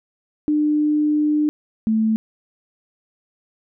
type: tone pair in turn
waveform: sine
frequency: 300.2 / 220 Hz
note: D4 / A3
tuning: +38 / 0 cents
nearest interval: perfect fourth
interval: 538 cents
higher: first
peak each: -15 dBFS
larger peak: neither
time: 0.48-1.49 / 1.87-2.16 s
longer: first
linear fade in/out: 0 ms
effects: none